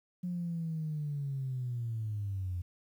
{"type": "linear sweep", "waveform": "sine", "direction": "down", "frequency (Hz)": [180.2, 86.7], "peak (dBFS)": -32, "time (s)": [0.23, 2.62], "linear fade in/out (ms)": 10, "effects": ["tanh soft clip ceiling -28 dBFS", "11-bit"]}